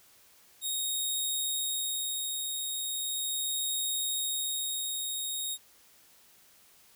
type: tone with tremolo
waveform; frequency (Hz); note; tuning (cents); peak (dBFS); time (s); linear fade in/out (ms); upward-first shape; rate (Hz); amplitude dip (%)
15% pulse; 3741; A#7; +5; -22; 0.61-5.58; 50; sine; 0.38; 30
effects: white hiss -60 dBFS RMS until 6.95 s